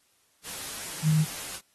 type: tone in noise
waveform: sine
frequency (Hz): 155.56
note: D#3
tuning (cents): 0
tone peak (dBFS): -19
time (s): 1.02-1.26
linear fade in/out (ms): 50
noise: white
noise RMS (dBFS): -37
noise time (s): 0.43-1.61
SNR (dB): +15
effects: white hiss -67 dBFS RMS until 1.74 s + AAC 32 kbps